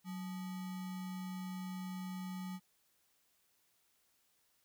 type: tone with sample-and-hold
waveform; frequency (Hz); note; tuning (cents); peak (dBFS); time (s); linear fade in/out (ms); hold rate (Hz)
sine; 185; F#3; 0; -40; 0.04-2.6; 50; 1050
effects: white hiss -75 dBFS RMS until 4.64 s